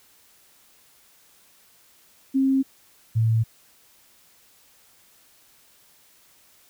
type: tone pair in turn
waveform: sine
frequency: 267.9 / 112.64 Hz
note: C4 / A2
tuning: +41 / +41 cents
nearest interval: octave + minor third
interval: 1500 cents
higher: first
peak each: -17 dBFS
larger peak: neither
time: 2.34-2.63 / 3.15-3.44 s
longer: neither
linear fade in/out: 20 ms
effects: white hiss -57 dBFS RMS until 6.69 s